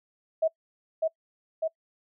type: tone with echo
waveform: sine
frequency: 642 Hz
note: E5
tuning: 46 cents flat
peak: -20 dBFS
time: 0.42-0.48 s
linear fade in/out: 10 ms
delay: 600 ms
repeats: 2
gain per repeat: -2 dB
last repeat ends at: 1.68 s
effects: noise-tail reverb RT60 0.1 s tail -23 dB re dry